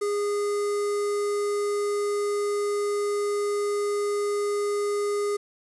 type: tone with notch filter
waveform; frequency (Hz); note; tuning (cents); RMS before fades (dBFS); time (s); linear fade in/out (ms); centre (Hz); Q
square; 410; G#4; -22; -26; 0.01-5.37; 10; 3000; 0.79
effects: resampled to 24000 Hz + 9-bit